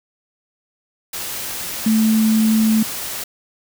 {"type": "tone in noise", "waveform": "sine", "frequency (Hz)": 220, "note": "A3", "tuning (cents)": 0, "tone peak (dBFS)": -12, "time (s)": [1.86, 2.83], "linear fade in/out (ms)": 5, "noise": "white", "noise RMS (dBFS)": -27, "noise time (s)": [1.13, 3.24], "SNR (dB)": 12, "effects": []}